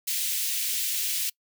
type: high-pass noise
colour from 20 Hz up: white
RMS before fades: -28 dBFS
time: 0.07-1.3 s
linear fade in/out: 10 ms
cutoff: 2300 Hz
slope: 24 dB/octave
effects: noise-tail reverb RT60 0.1 s tail -25 dB re dry